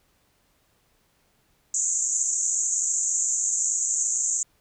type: band-pass noise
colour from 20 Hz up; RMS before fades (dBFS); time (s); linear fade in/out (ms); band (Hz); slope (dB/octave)
white; -25; 1.74-4.43; 2; 6500 to 7500; 96
effects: pink hiss -66 dBFS RMS until 4.6 s